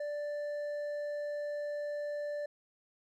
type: tone with hard clipping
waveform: triangle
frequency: 587.3 Hz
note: D5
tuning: in tune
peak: -36 dBFS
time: 0-2.46 s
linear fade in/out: 5 ms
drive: 8 dB
effects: none